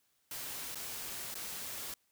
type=noise with dropouts; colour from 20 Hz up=white; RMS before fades=-42 dBFS; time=0.31-1.94 s; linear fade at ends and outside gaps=2 ms; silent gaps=0.747-0.755 / 1.343-1.353 s; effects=white hiss -75 dBFS RMS until 2.11 s